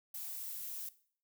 violet noise with high-pass filter sweep, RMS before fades -43 dBFS, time 0.14-0.89 s, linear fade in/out 5 ms, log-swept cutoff 810 to 410 Hz, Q 6.1, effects noise-tail reverb RT60 0.5 s tail -17 dB re dry

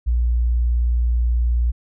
sine tone, 59.4 Hz, A#1, 33 cents sharp, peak -15 dBFS, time 0.06-1.72 s, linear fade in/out 20 ms, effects none

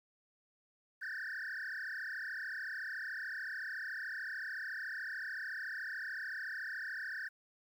sine tone with frequency modulation, 1661.2 Hz, G#6, in tune, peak -36 dBFS, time 1.01-7.29 s, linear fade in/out 20 ms, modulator 33.7 Hz, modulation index 5.1, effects tanh soft clip ceiling -38 dBFS + 11-bit

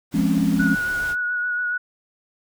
pink noise, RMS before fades -36 dBFS, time 0.11-1.16 s, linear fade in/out 50 ms
sine chord, Db major seventh, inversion first, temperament just, 173.24 / 207.9 / 259.9 / 277.2 Hz, F3 / Ab3 / C4 / Db4, -14 / +2 / -11 / 0 cents, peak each -22 / -21 / -24 / -22 dBFS, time 0.14-0.75 s, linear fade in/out 5 ms
sine tone with vibrato, 1462 Hz, F#6, 21 cents flat, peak -21 dBFS, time 0.59-1.78 s, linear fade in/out 10 ms, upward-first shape sine, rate 7.1 Hz, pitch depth 18 cents each way
effects none

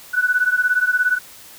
sine beating tone pair, 1480 / 1497 Hz, F#6 / F#6, 0 / +20 cents, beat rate 17 Hz, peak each -17 / -19 dBFS, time 0.13-1.19 s, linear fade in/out 20 ms, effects white hiss -42 dBFS RMS until 1.58 s

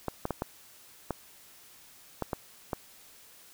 clicks, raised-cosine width 1 ms, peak -16 dBFS, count 8, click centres 0.083 / 0.254 / 0.307 / 0.421 / 1.107 / 2.223 / 2.332 / 2.732 s, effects white hiss -55 dBFS RMS until 3.53 s

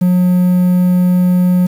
triangle tone with quantisation, 180.3 Hz, F#3, 45 cents flat, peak -6 dBFS, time 0.01-1.67 s, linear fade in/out 10 ms, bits 6, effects none

